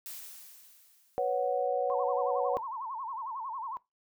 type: noise with exponential decay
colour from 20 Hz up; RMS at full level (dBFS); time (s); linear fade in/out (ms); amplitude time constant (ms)
blue; -41; 0.06-1.67; 0; 350
type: chord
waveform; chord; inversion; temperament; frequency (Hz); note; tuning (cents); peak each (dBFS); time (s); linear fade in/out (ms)
sine; B suspended second; none; equal; 493.9 / 554.4 / 740; B4 / C#5 / F#5; 0 / 0 / 0; -31; 1.18-2.57; 0
type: tone with vibrato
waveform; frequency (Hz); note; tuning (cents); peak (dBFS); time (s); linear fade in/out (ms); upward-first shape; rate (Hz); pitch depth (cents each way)
sine; 983; B5; -8; -35; 1.9-3.77; 0; sine; 11; 200
effects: noise-tail reverb RT60 0.2 s tail -20 dB re dry